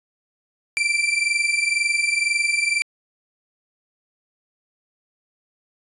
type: tone pair together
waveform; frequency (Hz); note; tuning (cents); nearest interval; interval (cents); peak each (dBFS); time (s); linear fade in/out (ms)
40% pulse; 2337 / 2359; D7 / D7; -9 / +7; unison; 16; -21; 0.77-2.82; 0
effects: resampled to 24000 Hz